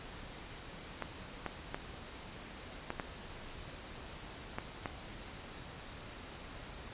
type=clicks; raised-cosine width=0.5 ms; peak=-21 dBFS; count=7; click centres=1.023 / 1.463 / 1.745 / 2.904 / 2.998 / 4.585 / 4.858 s; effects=pink hiss -48 dBFS RMS until 6.93 s + resampled to 8000 Hz